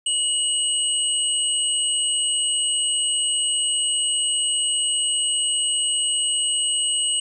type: tone pair together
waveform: sine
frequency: 2925 / 8250 Hz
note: F#7 / C9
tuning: -21 / -25 cents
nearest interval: octave + tritone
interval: 1796 cents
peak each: -22 dBFS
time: 0.06-7.2 s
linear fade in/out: 5 ms
effects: none